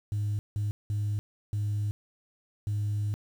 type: tone bursts at uneven times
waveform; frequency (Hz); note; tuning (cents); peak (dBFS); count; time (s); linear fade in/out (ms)
sine; 103.83; G#2; 0; -25; 5; 0.12-0.39 / 0.56-0.71 / 0.9-1.19 / 1.53-1.91 / 2.67-3.14; 0
effects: tanh soft clip ceiling -24 dBFS + 9-bit